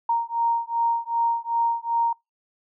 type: beating tone pair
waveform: sine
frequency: 929 / 931.6 Hz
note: A#5 / A#5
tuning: -6 / -1 cents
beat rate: 2.6 Hz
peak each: -24 / -24 dBFS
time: 0.09-2.13 s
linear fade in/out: 5 ms
effects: noise-tail reverb RT60 0.2 s tail -26 dB re dry